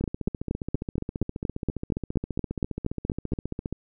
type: two click trains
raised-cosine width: 3 ms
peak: -12 / -17 dBFS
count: 15 / 56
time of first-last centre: 0.04-3.334 / 0.01-3.726 s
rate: 4.25 / 14.8 Hz
effects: none